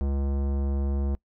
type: tone with tanh clipping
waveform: sine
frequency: 69.3 Hz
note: C#2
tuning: in tune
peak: -26 dBFS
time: 0.01-1.15 s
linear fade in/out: 0 ms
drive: 18 dB
effects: noise-tail reverb RT60 0.1 s tail -23 dB re dry